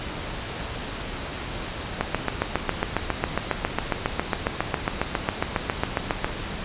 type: click train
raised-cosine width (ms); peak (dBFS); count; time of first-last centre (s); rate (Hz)
0.5; -6; 32; 2.01-6.245; 7.32
effects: pink hiss -32 dBFS RMS until 6.64 s + resampled to 8000 Hz